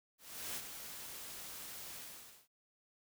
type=noise with ADSR envelope; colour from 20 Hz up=white; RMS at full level=-41 dBFS; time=0.18-2.48 s; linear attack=380 ms; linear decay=51 ms; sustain=-7 dB; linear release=520 ms; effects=none